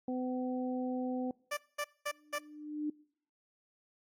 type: harmonic tone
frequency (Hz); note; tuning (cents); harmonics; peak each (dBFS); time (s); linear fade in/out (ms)
253.3; B3; +44; 1 / 2 / 3; -34 / -40 / -44; 0.08-1.31; 2
type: tone bursts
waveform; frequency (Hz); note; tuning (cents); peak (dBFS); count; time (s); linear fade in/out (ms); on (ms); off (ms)
15% pulse; 587.3; D5; 0; -27; 4; 1.51-2.388; 10; 62; 210
type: tone with exponential growth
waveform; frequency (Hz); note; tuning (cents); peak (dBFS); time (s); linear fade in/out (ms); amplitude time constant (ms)
sine; 300; D4; +37; -30; 2.07-2.9; 5; 180
effects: noise-tail reverb RT60 0.6 s tail -24 dB re dry + AAC 64 kbps